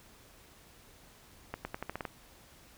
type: accelerating click train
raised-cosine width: 0.5 ms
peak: -21 dBFS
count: 8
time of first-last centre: 1.54-2.052 s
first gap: 110 ms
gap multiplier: 0.86
effects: pink hiss -58 dBFS RMS until 2.77 s